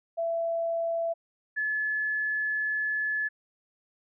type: tone pair in turn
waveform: sine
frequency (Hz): 668 / 1718.6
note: E5 / A6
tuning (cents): +23 / -41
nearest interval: octave + major third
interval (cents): 1636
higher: second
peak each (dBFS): -26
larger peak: neither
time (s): 0.17-1.14 / 1.56-3.29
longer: second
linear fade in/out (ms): 20
effects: none